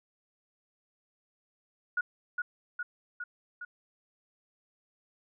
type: tone with echo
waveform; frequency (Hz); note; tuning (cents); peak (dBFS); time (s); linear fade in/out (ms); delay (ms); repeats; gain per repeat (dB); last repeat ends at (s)
sine; 1450; F#6; -35; -26; 1.97-2.01; 5; 410; 4; -3; 3.65
effects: none